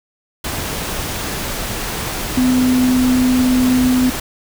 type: tone in noise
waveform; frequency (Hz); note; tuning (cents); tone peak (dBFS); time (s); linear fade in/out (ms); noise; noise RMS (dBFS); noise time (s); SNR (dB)
sine; 253.2; B3; +43; -11; 2.37-4.1; 5; pink; -23; 0.44-4.2; +9
effects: none